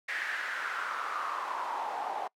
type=noise with band-pass filter sweep; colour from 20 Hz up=pink; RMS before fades=-35 dBFS; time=0.08-2.28 s; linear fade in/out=10 ms; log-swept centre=1900 to 760 Hz; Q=5; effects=noise-tail reverb RT60 0.1 s tail -25 dB re dry + high-pass 400 Hz 12 dB/octave